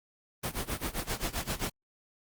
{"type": "noise with tremolo", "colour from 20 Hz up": "pink", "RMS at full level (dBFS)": -31, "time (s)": [0.43, 1.7], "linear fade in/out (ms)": 10, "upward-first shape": "sine", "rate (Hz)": 7.6, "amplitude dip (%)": 90, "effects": ["Opus 32 kbps"]}